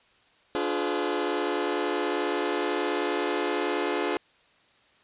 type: chord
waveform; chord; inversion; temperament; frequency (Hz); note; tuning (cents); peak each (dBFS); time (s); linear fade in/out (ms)
sawtooth; D diminished seventh; none; just; 293.7 / 352.4 / 422.9 / 507.5; D4 / F4 / Ab4 / Cb5; 0 / +16 / +31 / +47; -28 / -26 / -26 / -30; 0.55-4.17; 0
effects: white hiss -61 dBFS RMS until 5.03 s + resampled to 8000 Hz